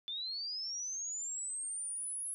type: linear sweep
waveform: sine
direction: up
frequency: 3490 to 10820 Hz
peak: -37 dBFS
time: 0.08-2.34 s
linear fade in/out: 0 ms
effects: none